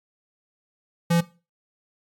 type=tone; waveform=square; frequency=170 Hz; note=F3; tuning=46 cents flat; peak=-18 dBFS; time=1.1-1.21 s; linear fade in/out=10 ms; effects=noise-tail reverb RT60 0.3 s tail -17 dB re dry + AAC 64 kbps